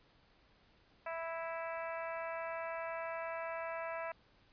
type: harmonic tone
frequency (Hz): 329.6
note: E4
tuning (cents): 0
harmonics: 2 / 3 / 4 / 5 / 6 / 7 / 8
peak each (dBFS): -41 / -45 / -47 / -49 / -51 / -52 / -53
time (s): 1.06-4.12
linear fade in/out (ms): 5
effects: pink hiss -68 dBFS RMS until 4.52 s + resampled to 11025 Hz